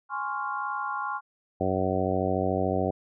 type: chord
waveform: sine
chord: Db major seventh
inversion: second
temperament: equal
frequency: 830.6 / 1046.5 / 1108.7 / 1396.9 Hz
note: Ab5 / C6 / Db6 / F6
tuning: 0 / 0 / 0 / 0 cents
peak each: -34 dBFS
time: 0.09-1.21 s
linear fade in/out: 50 ms
type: harmonic tone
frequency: 93.7 Hz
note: F#2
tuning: 22 cents sharp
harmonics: 1 / 2 / 3 / 4 / 5 / 6 / 7 / 8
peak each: -32 / -32 / -32 / -32 / -32 / -32 / -32 / -32 dBFS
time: 1.6-2.91 s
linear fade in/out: 10 ms
effects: none